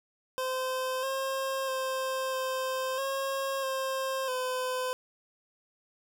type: tone with pitch steps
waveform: 25% pulse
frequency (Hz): 516 / 535 / 525 / 521 / 542 / 531 / 509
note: C5 / C5 / C5 / C5 / C#5 / C5 / C5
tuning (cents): -24 / +38 / +6 / -7 / -39 / +25 / -48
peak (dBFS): -26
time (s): 0.38-4.93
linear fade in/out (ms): 0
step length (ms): 650
effects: none